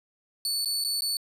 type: tone with dropouts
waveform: sawtooth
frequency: 4466 Hz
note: C#8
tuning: 12 cents sharp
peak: -23 dBFS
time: 0.45-1.17 s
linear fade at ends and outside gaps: 1 ms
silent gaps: 0.648-0.657 / 0.84-0.847 / 1.008-1.02 s
effects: resampled to 32000 Hz